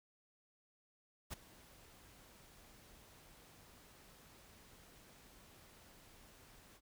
pink noise with ADSR envelope, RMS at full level -43 dBFS, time 1.3-6.81 s, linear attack 28 ms, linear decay 15 ms, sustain -19 dB, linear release 51 ms, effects none

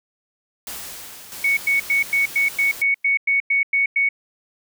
white noise with exponential decay, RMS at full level -31 dBFS, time 0.67-3.11 s, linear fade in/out 1 ms, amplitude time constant 530 ms
white noise, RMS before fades -35 dBFS, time 1.32-2.82 s, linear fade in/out 0 ms
sine tone bursts, 2223 Hz, C#7, 4 cents sharp, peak -15 dBFS, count 12, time 1.44-4.089 s, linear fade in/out 5 ms, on 130 ms, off 99 ms
effects none

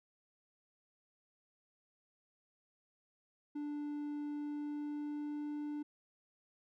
triangle tone with pitch glide, 293.7 to 295.7 Hz, D4 to D4, 0 to +12 cents, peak -36 dBFS, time 3.55-5.83 s, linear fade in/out 10 ms, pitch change +12 cents, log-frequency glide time 4.27-5.52 s, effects none

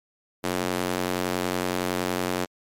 square tone with high-pass filter, 45.37 Hz, F#1, 33 cents flat, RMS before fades -27 dBFS, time 0.43-2.46 s, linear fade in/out 20 ms, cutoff 290 Hz, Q 0.87, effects MP3 64 kbps

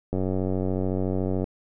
click train, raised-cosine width 2 ms, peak -14 dBFS, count 124, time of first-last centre 0.13-1.441 s, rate 93.8 Hz, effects none

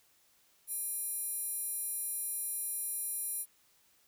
square tone with high-pass filter, 810 Hz, G#5, 43 cents flat, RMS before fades -37 dBFS, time 0.67-3.46 s, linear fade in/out 50 ms, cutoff 11000 Hz, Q 9, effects white hiss -68 dBFS RMS until 4.07 s

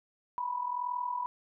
sine tone with amplitude modulation, 983 Hz, B5, 8 cents flat, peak -28 dBFS, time 0.38-1.26 s, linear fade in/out 0 ms, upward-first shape sine, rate 41.5 Hz, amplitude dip 70%, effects none

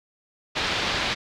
white low-pass noise, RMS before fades -26 dBFS, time 0.55-1.15 s, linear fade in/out 20 ms, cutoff 4200 Hz, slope 24 dB/octave
click, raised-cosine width 2 ms, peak -20 dBFS, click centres 0.946 s
effects none

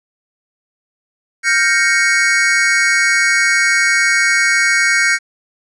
square chord, G half-diminished seventh, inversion third, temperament equal, 1396.9 / 1568 / 1864.7 / 2217 Hz, F6 / G6 / Bb6 / Db7, 0 / 0 / 0 / 0 cents, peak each -21 / -17 / -17 / -16 dBFS, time 1.43-5.19 s, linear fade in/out 50 ms, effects resampled to 22050 Hz + 8-bit

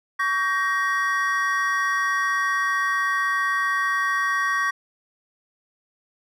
triangle chord, G diminished, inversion second, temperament just, 1128.9 / 1568 / 1881.6 Hz, Db6 / G6 / Bb6, +31 / 0 / +16 cents, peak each -22 / -26 / -22 dBFS, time 0.19-4.71 s, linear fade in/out 10 ms, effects none

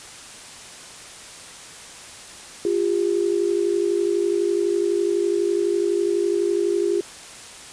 sine tone pair together, 349.2 / 401.2 Hz, F4 / G4, 0 / +40 cents, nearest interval major second, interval 240 cents, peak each -21 dBFS, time 2.65-7.01 s, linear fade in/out 2 ms, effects white hiss -40 dBFS RMS until 7.72 s + resampled to 22050 Hz

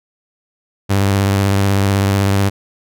sawtooth tone with vibrato, 98.7 Hz, G2, 12 cents sharp, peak -8 dBFS, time 0.89-2.5 s, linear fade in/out 20 ms, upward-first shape triangle, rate 16 Hz, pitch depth 40 cents each way, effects none

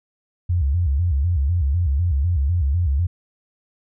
sine tone with vibrato, 77.78 Hz, D#2, in tune, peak -16 dBFS, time 0.49-3.07 s, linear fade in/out 10 ms, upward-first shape square, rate 4 Hz, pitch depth 210 cents each way, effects none

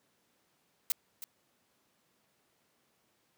blue noise with echo, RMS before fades -29 dBFS, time 0.9-0.92 s, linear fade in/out 0 ms, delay 320 ms, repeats 1, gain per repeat -13 dB, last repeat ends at 1.24 s, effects pink hiss -73 dBFS RMS until 3.37 s + high-pass 150 Hz 12 dB/octave

